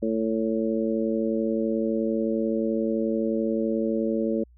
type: harmonic tone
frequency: 111.5 Hz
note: A2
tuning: 23 cents sharp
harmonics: 2 / 3 / 4 / 5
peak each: -26 / -28 / -29 / -30 dBFS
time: 0.02-4.44 s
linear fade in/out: 10 ms
effects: added 60 Hz sine -51 dBFS peak until 4.57 s